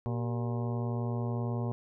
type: harmonic tone with a mistuned harmonic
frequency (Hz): 118.5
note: A#2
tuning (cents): +29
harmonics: 1 / 2 / 3 / 4 / 5 / 6 / 7 / 8 / 9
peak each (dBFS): -31 / -37 / -41 / -43 / -45 / -47 / -48 / -49 / -50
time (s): 0.06-1.72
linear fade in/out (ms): 0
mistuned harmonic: 3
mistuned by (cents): +130
effects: none